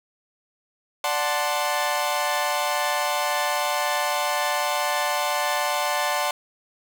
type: chord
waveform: sawtooth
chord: D dominant seventh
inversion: none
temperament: equal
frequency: 587.3 / 740 / 880 / 1046.5 Hz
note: D5 / F#5 / A5 / C6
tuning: 0 / 0 / 0 / 0 cents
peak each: -24 dBFS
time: 1.04-6.31 s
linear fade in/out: 2 ms
effects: none